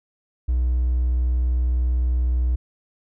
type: tone with hard clipping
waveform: triangle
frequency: 61.74 Hz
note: B1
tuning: in tune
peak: -18 dBFS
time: 0.48-2.56 s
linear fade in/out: 10 ms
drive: 4 dB
effects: none